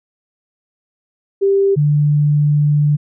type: tone pair in turn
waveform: sine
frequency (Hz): 394 / 147.58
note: G4 / D3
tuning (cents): +9 / +9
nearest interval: octave + perfect fourth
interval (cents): 1700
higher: first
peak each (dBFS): -10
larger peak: neither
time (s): 1.41-1.76 / 1.76-2.97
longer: second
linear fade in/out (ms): 20
effects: none